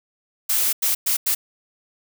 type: noise bursts at uneven times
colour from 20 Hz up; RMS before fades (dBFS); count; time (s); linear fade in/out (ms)
blue; -20; 4; 0.49-0.73 / 0.82-0.95 / 1.06-1.17 / 1.26-1.35; 10
effects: none